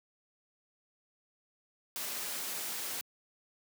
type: noise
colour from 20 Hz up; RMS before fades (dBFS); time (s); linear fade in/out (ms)
white; -38; 1.96-3.01; 0
effects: high-pass 200 Hz 12 dB/octave